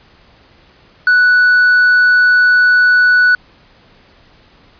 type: tone with tanh clipping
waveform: triangle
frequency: 1480 Hz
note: F#6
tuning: in tune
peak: -7 dBFS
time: 1.07-3.35 s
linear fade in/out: 2 ms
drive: 7 dB
effects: pink hiss -47 dBFS RMS until 4.79 s + resampled to 11025 Hz